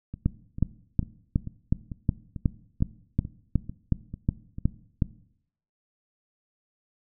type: two click trains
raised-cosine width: 5 ms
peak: -9 / -22 dBFS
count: 14 / 11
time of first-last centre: 0.26-5.022 / 0.14-4.584 s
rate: 2.73 / 2.25 Hz
effects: noise-tail reverb RT60 0.7 s tail -19 dB re dry